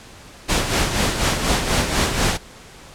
pink noise with tremolo, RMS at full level -17 dBFS, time 0.48-2.38 s, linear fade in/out 20 ms, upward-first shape sine, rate 4.1 Hz, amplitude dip 55%, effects pink hiss -42 dBFS RMS until 2.94 s + low-pass 9000 Hz 12 dB/octave

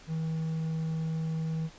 triangle tone, 160.4 Hz, E3, 47 cents flat, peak -27 dBFS, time 0.07-1.7 s, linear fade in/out 50 ms, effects pink hiss -53 dBFS RMS until 1.78 s + resampled to 16000 Hz

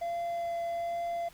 triangle tone with vibrato, 684 Hz, F5, 36 cents flat, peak -29 dBFS, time 0.01-1.29 s, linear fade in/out 10 ms, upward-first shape triangle, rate 1.2 Hz, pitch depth 9 cents each way, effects pink hiss -57 dBFS RMS until 1.33 s

